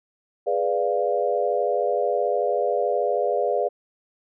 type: chord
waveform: sine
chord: G# diminished seventh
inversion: none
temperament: equal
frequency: 415.3 / 493.9 / 587.3 / 698.5 Hz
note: G#4 / B4 / D5 / F5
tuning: 0 / 0 / 0 / 0 cents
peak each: -26 / -25 / -25 / -26 dBFS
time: 0.46-3.69 s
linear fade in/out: 20 ms
effects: none